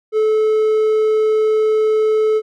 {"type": "tone", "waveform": "triangle", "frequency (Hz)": 433.6, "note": "A4", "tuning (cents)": -25, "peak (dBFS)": -10, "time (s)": [0.12, 2.42], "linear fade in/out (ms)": 50, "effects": []}